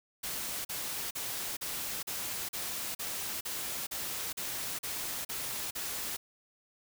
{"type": "noise bursts", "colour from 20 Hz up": "white", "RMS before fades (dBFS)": -37, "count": 13, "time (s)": [0.23, 6.17], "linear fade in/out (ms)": 10, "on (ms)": 420, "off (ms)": 40, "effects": []}